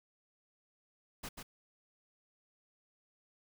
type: noise with echo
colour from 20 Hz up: pink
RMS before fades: -43 dBFS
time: 1.23-1.29 s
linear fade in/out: 10 ms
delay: 140 ms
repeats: 1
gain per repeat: -4 dB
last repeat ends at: 1.43 s
effects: none